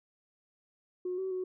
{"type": "tone with pitch steps", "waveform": "sine", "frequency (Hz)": [363, 378.9, 369.5], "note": ["F#4", "F#4", "F#4"], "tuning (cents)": [-33, 41, -2], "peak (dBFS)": -31, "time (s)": [1.05, 1.44], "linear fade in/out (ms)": 5, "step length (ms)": 130, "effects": ["tanh soft clip ceiling -27 dBFS"]}